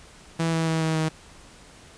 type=tone with pitch steps; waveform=sawtooth; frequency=164.5 / 162.89 / 161.3 / 159.72 / 158.16 Hz; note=E3 / E3 / E3 / D#3 / D#3; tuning=-3 / -20 / -37 / +46 / +29 cents; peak=-18 dBFS; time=0.39-1.09 s; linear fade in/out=10 ms; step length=140 ms; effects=pink hiss -49 dBFS RMS until 1.97 s + resampled to 22050 Hz